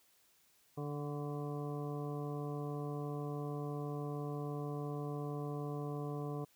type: harmonic tone with a mistuned harmonic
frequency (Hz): 146.2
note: D3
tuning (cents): -7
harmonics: 1 / 2 / 3 / 4 / 5 / 7 / 8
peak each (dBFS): -40 / -45 / -44 / -52 / -50 / -52 / -55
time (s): 0.77-6.45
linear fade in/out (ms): 10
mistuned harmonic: 8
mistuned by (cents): -34
effects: white hiss -70 dBFS RMS until 6.55 s